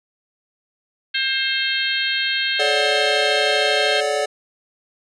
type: harmonic tone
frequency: 531 Hz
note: C5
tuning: 25 cents sharp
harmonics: 3 / 4 / 5 / 6 / 7 / 8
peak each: -24 / -27 / -27 / -24 / -28 / -27 dBFS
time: 1.14-4.01 s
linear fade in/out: 10 ms
type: chord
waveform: square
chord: D major seventh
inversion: second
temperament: equal with one note detuned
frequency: 430 / 554.4 / 587.3 / 740 Hz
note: A4 / C#5 / D5 / F#5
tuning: -40 / 0 / 0 / 0 cents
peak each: -25 / -28 / -23 / -26 dBFS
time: 2.59-4.26 s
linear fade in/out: 10 ms
effects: resampled to 22050 Hz